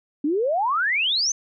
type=exponential sweep; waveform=sine; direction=up; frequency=277.2 to 6400 Hz; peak=-19 dBFS; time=0.24-1.32 s; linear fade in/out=5 ms; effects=none